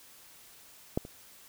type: clicks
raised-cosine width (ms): 2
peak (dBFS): -14 / -30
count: 2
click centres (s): 0.975 / 1.051
effects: white hiss -55 dBFS RMS until 1.48 s